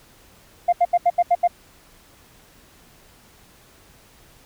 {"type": "tone bursts", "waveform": "sine", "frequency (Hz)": 700, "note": "F5", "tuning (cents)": 4, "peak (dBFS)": -11, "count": 7, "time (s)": [0.68, 1.477], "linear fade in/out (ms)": 10, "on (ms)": 47, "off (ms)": 78, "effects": ["tanh soft clip ceiling -10 dBFS", "pink hiss -52 dBFS RMS until 4.45 s"]}